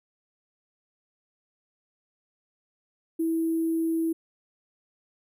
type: tone with sample-and-hold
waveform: sine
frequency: 326.7 Hz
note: E4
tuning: 15 cents flat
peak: -23 dBFS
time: 3.19-4.13 s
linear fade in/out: 10 ms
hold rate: 11025 Hz
effects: none